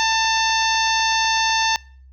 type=harmonic tone; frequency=892 Hz; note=A5; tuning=23 cents sharp; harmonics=1 / 2 / 3 / 4 / 5 / 6 / 7; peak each=-20 / -23 / -25 / -26 / -27 / -28 / -28 dBFS; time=0-1.76 s; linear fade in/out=0 ms; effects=noise-tail reverb RT60 0.5 s tail -25 dB re dry + added 65 Hz sine -43 dBFS peak until 2.12 s